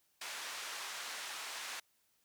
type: band-pass noise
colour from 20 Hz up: pink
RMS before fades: -44 dBFS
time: 0.21-1.8 s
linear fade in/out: 5 ms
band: 1100 to 8200 Hz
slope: 12 dB/octave
effects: white hiss -75 dBFS RMS until 2.24 s